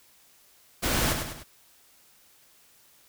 pink noise with echo, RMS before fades -26 dBFS, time 0.82-1.14 s, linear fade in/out 20 ms, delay 100 ms, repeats 3, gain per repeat -6 dB, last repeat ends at 1.44 s, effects white hiss -59 dBFS RMS until 3.08 s

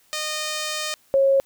5% pulse / sine tone pair in turn, 614 / 544.8 Hz, D#5 / C#5, -23 / -30 cents, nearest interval major second, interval 207 cents, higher first, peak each -14 dBFS, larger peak neither, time 0.13-0.94 / 1.14-1.4 s, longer first, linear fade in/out 0 ms, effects white hiss -59 dBFS RMS until 1.45 s

